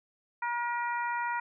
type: harmonic tone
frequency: 477.1 Hz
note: A#4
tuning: 40 cents sharp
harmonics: 2 / 3 / 4 / 5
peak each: -31 / -36 / -38 / -43 dBFS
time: 0.42-1.4 s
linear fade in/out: 5 ms
effects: none